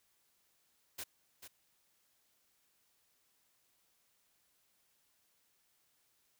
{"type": "noise with echo", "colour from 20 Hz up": "white", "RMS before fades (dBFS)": -43, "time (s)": [0.98, 1.04], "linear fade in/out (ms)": 10, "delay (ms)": 440, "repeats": 1, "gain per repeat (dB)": -9, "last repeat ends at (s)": 1.48, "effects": ["white hiss -75 dBFS RMS until 6.39 s"]}